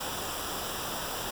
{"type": "noise with comb filter", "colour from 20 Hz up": "pink", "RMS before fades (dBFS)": -35, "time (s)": [0, 1.31], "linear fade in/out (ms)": 10, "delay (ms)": 0.46, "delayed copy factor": -0.65, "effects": []}